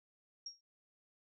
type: tone with exponential decay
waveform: sine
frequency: 5588 Hz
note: F8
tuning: in tune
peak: -39 dBFS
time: 0.46-0.61 s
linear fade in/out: 5 ms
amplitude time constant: 31 ms
effects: none